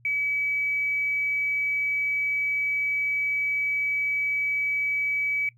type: tone with tanh clipping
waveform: triangle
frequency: 2284 Hz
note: D7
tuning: 49 cents flat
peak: -23 dBFS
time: 0.05-5.49 s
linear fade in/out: 2 ms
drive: 2 dB
effects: noise-tail reverb RT60 0.1 s tail -21 dB re dry + added 119 Hz sine -55 dBFS peak until 5.57 s